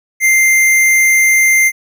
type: tone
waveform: square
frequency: 2093 Hz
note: C7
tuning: in tune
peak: -8 dBFS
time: 0.2-1.72 s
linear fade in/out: 50 ms
effects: none